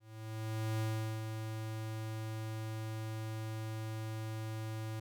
square tone with ADSR envelope, 110 Hz, A2, in tune, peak -33 dBFS, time 0-5 s, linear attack 800 ms, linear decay 410 ms, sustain -6 dB, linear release 7 ms, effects none

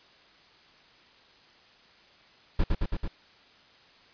brown noise with echo, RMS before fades -22 dBFS, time 2.59-2.64 s, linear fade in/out 5 ms, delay 110 ms, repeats 4, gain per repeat -2 dB, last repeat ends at 3.08 s, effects white hiss -57 dBFS RMS until 4.13 s + resampled to 11025 Hz

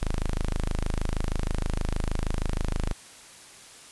sawtooth tone, 26.36 Hz, G#0, 27 cents sharp, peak -21 dBFS, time 0.01-2.93 s, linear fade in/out 10 ms, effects white hiss -48 dBFS RMS until 3.91 s + resampled to 24000 Hz

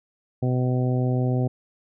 harmonic tone, 126.4 Hz, B2, 41 cents sharp, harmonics 1 / 2 / 3 / 4 / 5 / 6, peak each -21 / -27 / -31 / -33 / -35 / -37 dBFS, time 0.42-1.48 s, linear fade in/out 10 ms, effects none

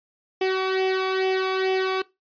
sawtooth tone with flanger, 378.1 Hz, F#4, 38 cents sharp, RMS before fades -23 dBFS, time 0.41-2.02 s, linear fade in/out 5 ms, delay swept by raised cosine 0.35 to 0.88 ms, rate 2.3 Hz, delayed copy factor +0.7, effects noise-tail reverb RT60 0.2 s tail -19 dB re dry + resampled to 11025 Hz

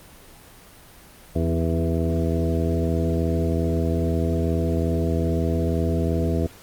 harmonic tone with a mistuned harmonic, 82.41 Hz, E2, in tune, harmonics 1 / 2 / 3 / 4 / 5 / 6 / 8, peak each -23 / -26 / -28 / -29 / -30 / -31 / -32 dBFS, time 1.35-6.47 s, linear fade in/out 10 ms, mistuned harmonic 3, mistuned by +22 cents, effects pink hiss -47 dBFS RMS until 6.62 s + Opus 24 kbps

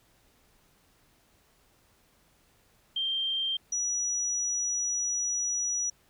sine tone pair in turn, 3166 / 5850 Hz, G7 / F#8, +17 / -21 cents, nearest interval major seventh, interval 1062 cents, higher second, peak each -27 dBFS, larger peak neither, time 2.96-3.57 / 3.72-5.9 s, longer second, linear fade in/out 5 ms, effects pink hiss -65 dBFS RMS until 6.09 s

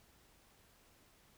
silence, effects pink hiss -67 dBFS RMS until 1.37 s

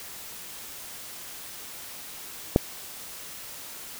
click, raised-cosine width 2 ms, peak -3 dBFS, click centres 2.561 s, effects white hiss -41 dBFS RMS until 3.99 s

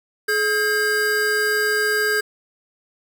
square tone pair together, 424.8 / 1607.3 Hz, G#4 / G6, +39 / +43 cents, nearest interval octave + major seventh, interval 2304 cents, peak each -23 / -20 dBFS, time 0.28-2.21 s, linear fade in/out 10 ms, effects none

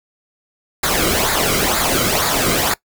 pink noise with flanger, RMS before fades -17 dBFS, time 0.83-2.74 s, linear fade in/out 5 ms, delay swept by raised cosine 0.34 to 1.16 ms, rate 2.1 Hz, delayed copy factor -0.65, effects noise-tail reverb RT60 0.1 s tail -21 dB re dry

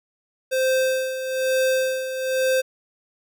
square tone with tremolo, 521 Hz, C5, 7 cents flat, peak -18 dBFS, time 0.51-2.62 s, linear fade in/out 20 ms, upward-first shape sine, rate 1.1 Hz, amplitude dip 65%, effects none

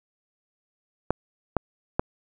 clicks, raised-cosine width 1 ms, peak -7 dBFS, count 3, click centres 1.106 / 1.567 / 1.995 s, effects none

